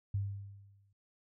sine tone with exponential decay, 99.6 Hz, G2, 28 cents sharp, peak -29 dBFS, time 0.14-0.93 s, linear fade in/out 5 ms, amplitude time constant 170 ms, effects none

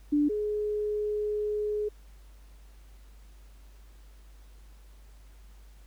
sine tone pair in turn, 293.7 / 420.3 Hz, D4 / G#4, 0 / +21 cents, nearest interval tritone, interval 621 cents, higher second, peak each -21 / -27 dBFS, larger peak first, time 0.12-0.29 / 0.29-1.89 s, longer second, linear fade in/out 10 ms, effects added 50 Hz sine -49 dBFS peak until 5.86 s + pink hiss -63 dBFS RMS until 5.86 s

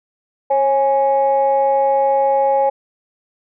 sine tone pair together, 544.5 / 830.6 Hz, C#5 / G#5, -31 / 0 cents, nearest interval perfect fifth, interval 731 cents, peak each -14 dBFS, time 0.5-2.7 s, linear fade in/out 10 ms, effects tanh soft clip ceiling -6 dBFS

